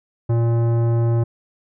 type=tone with tanh clipping; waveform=sine; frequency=116.54 Hz; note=A#2; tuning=in tune; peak=-17 dBFS; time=0.29-1.24 s; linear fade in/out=10 ms; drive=15 dB; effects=none